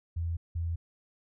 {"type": "tone bursts at uneven times", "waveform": "sine", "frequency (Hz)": 83.9, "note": "E2", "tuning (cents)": 31, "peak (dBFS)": -29, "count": 2, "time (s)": [[0.16, 0.37], [0.55, 0.76]], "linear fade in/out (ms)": 10, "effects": []}